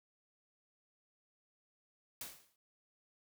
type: noise with exponential decay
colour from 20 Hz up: white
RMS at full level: -42 dBFS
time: 2.21-2.56 s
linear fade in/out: 2 ms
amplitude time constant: 75 ms
effects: none